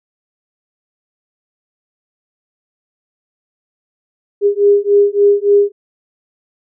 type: beating tone pair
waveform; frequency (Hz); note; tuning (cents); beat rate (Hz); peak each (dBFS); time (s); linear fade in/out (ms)
sine; 404.6 / 408.1; G#4 / G#4; -45 / -30; 3.5; -11; 4.41-5.72; 50
effects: none